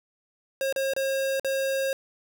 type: tone with dropouts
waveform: square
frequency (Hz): 539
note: C#5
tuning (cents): -49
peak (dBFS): -25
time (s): 0.61-1.93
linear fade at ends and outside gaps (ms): 1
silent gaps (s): 0.726-0.761 / 0.936-0.964 / 1.397-1.446
effects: none